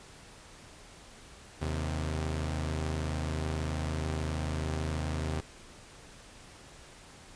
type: tone pair together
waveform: sawtooth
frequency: 78.5 / 130.3 Hz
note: D#2 / C3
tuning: +16 / -7 cents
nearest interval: major sixth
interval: 877 cents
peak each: -28 / -33 dBFS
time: 1.61-5.41 s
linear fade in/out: 10 ms
effects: pink hiss -52 dBFS RMS until 7.35 s + resampled to 22050 Hz